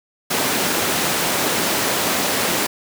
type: high-pass noise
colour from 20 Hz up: pink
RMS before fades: -20 dBFS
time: 0.3-2.67 s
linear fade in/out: 10 ms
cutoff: 230 Hz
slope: 12 dB/octave
effects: none